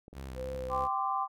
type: clicks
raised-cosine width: 2 ms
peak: -35 dBFS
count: 3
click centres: 0.081 / 0.13 / 0.545 s
type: tone with vibrato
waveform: sawtooth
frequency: 65.5 Hz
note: C2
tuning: 2 cents sharp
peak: -36 dBFS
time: 0.13-0.89 s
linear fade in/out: 50 ms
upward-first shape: square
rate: 3.2 Hz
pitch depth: 46 cents each way
type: tone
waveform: sine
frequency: 512 Hz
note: C5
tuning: 38 cents flat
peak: -36 dBFS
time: 0.35-0.88 s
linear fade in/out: 50 ms
type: chord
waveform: sine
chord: G suspended fourth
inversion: none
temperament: equal with one note detuned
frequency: 784 / 1032.7 / 1174.7 Hz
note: G5 / C6 / D6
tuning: 0 / -23 / 0 cents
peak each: -33 dBFS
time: 0.69-1.28 s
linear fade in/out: 50 ms
effects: none